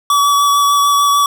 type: tone with vibrato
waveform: square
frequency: 1142 Hz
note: D6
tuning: 49 cents flat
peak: -10 dBFS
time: 0.1-1.26 s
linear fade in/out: 2 ms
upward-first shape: triangle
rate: 6.7 Hz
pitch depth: 16 cents each way
effects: none